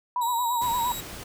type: tone with vibrato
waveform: sine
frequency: 958 Hz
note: A#5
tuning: 47 cents sharp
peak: -23 dBFS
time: 0.16-0.92 s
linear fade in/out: 2 ms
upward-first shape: sine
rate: 8.7 Hz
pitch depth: 70 cents each way
type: tone with pitch glide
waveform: 10% pulse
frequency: 3865 to 3843 Hz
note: B7 to B7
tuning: -38 to -48 cents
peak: -26 dBFS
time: 0.21-1.01 s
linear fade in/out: 10 ms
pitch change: -10 cents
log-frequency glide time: 0.35-0.44 s
type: noise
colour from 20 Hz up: pink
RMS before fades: -39 dBFS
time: 0.61-1.24 s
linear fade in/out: 10 ms
effects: none